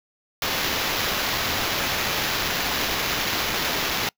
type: noise with sample-and-hold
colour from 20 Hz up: white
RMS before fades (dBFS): -25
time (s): 0.42-4.09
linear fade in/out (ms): 2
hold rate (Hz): 8820
effects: noise-tail reverb RT60 0.1 s tail -26 dB re dry